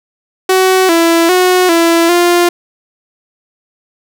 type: tone with pitch steps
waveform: sawtooth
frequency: 375.1 / 333.8 / 365.6 / 334.8 / 349.4 Hz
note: F#4 / E4 / F#4 / E4 / F4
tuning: +24 / +22 / -21 / +27 / +1 cents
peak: -3 dBFS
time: 0.49-2.49 s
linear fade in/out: 5 ms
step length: 400 ms
effects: none